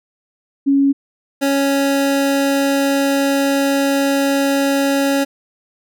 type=tone pair in turn; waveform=sine / 25% pulse; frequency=277.2 / 277.2 Hz; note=C#4 / C#4; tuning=0 / 0 cents; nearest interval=unison; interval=0 cents; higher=neither; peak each=-10 dBFS; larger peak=neither; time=0.66-0.93 / 1.41-5.25 s; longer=second; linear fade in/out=20 ms; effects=none